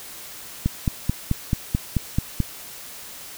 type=click train; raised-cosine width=5 ms; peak=-7 dBFS; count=9; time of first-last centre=0.66-2.403 s; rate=4.59 Hz; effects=white hiss -39 dBFS RMS until 3.37 s